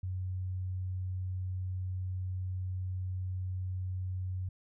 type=tone; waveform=sine; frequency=92.5 Hz; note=F#2; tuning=in tune; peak=-33 dBFS; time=0.03-4.49 s; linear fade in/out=5 ms; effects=none